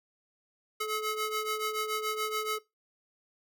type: ring-modulated tone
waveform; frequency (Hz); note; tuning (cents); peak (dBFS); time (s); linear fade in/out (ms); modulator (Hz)
sawtooth; 857; A5; -46; -24; 0.8-2.59; 10; 425
effects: noise-tail reverb RT60 0.2 s tail -19 dB re dry